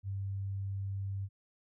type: tone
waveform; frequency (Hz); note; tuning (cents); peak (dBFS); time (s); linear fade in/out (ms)
sine; 98; G2; 0; -34; 0.03-1.29; 50
effects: none